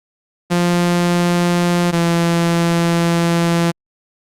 sawtooth tone pair in turn, 174.61 / 169.54 Hz, F3 / E3, 0 / +49 cents, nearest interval minor second, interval 51 cents, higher first, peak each -9 dBFS, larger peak neither, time 0.5-1.92 / 1.92-3.72 s, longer second, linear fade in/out 20 ms, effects low-pass 11000 Hz 12 dB/octave + Opus 48 kbps

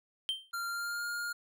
triangle tone with exponential decay, 3136 Hz, G7, in tune, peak -26 dBFS, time 0.29-0.51 s, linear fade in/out 0 ms, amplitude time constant 46 ms
square tone with pitch glide, 1386 to 1414.3 Hz, F6 to F6, -14 to +21 cents, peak -35 dBFS, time 0.53-1.33 s, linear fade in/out 10 ms, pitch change +35 cents, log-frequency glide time 0.67-1.04 s
effects none

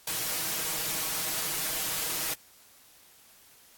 white noise with comb filter, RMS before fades -31 dBFS, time 0.07-2.34 s, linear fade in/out 5 ms, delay 6.3 ms, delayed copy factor +0.65, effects white hiss -57 dBFS RMS until 3.77 s + AAC 64 kbps

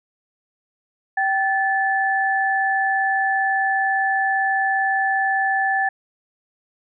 sine tone pair together, 776 / 1741.1 Hz, G5 / A6, -18 / -19 cents, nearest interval octave + major second, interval 1399 cents, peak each -20 dBFS, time 1.17-5.89 s, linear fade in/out 5 ms, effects none

